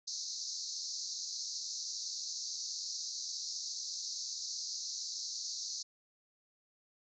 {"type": "band-pass noise", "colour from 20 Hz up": "white", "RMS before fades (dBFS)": -41, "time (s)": [0.07, 5.83], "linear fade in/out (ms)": 10, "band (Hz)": [4100, 6600], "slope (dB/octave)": 96, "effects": []}